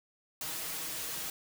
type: noise with comb filter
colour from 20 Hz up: white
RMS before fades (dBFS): -38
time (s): 0.41-1.3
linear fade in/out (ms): 2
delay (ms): 6.3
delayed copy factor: +0.75
effects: none